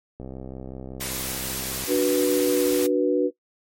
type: click train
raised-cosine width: 2 ms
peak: -23 dBFS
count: 108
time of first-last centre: 0.2-1.839 s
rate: 65.3 Hz
type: noise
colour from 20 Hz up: white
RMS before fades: -30 dBFS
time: 1-2.87 s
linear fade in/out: 10 ms
type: chord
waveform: sine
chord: B minor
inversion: first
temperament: equal with one note detuned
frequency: 293.7 / 370 / 489.1 Hz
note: D4 / F#4 / B4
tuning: 0 / 0 / -17 cents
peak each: -22 dBFS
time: 1.87-3.31 s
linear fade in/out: 50 ms
effects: noise-tail reverb RT60 0.1 s tail -17 dB re dry + MP3 64 kbps